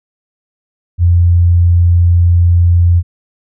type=tone; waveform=sine; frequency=86.8 Hz; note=F2; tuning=10 cents flat; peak=-5 dBFS; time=0.98-3.03 s; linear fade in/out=50 ms; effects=none